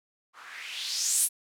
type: noise with low-pass filter sweep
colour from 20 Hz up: violet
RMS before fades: -30 dBFS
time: 0.33-1.29 s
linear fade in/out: 50 ms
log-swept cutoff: 1100 to 11000 Hz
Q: 3.2
effects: none